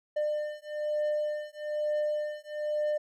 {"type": "beating tone pair", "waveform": "triangle", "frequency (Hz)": [600, 601.1], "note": ["D5", "D5"], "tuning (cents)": [37, 40], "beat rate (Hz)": 1.1, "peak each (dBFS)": -30, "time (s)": [0.16, 2.98], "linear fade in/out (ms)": 10, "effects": []}